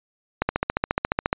click train, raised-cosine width 0.5 ms, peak -5 dBFS, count 14, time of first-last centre 0.42-1.329 s, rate 14.3 Hz, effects resampled to 8000 Hz

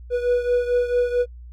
triangle beating tone pair, 487.6 / 492.1 Hz, B4 / B4, -22 / -6 cents, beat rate 4.5 Hz, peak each -17 / -22 dBFS, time 0.1-1.26 s, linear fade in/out 50 ms, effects noise-tail reverb RT60 0.1 s tail -26 dB re dry + added 60 Hz sine -37 dBFS peak until 1.52 s

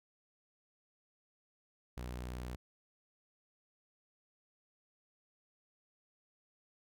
sawtooth tone, 61.5 Hz, B1, 7 cents flat, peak -37 dBFS, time 1.97-2.56 s, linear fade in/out 5 ms, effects none

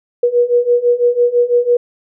sine beating tone pair, 480 / 486 Hz, B4 / B4, -49 / -28 cents, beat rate 6 Hz, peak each -14 / -12 dBFS, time 0.23-1.77 s, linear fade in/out 5 ms, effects none

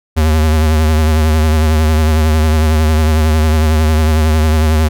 square tone with vibrato, 78.1 Hz, D#2, 7 cents sharp, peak -9 dBFS, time 0.16-4.89 s, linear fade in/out 20 ms, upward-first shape triangle, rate 11 Hz, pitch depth 58 cents each way, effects none

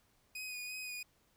sawtooth tone with vibrato, 2489 Hz, D#7, in tune, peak -38 dBFS, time 0.35-1.03 s, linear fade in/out 5 ms, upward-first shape sine, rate 2.9 Hz, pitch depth 22 cents each way, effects pink hiss -72 dBFS RMS until 1.36 s

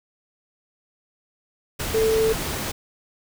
sine tone in noise, 442.7 Hz, A4, 11 cents sharp, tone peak -17 dBFS, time 1.94-2.33 s, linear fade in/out 10 ms, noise pink, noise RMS -28 dBFS, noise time 1.79-2.72 s, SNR +8 dB, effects none

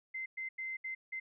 sine tone bursts at uneven times, 2073 Hz, C7, 17 cents flat, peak -37 dBFS, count 5, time 0.14-0.26 / 0.37-0.49 / 0.58-0.77 / 0.84-0.95 / 1.12-1.2 s, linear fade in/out 10 ms, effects none

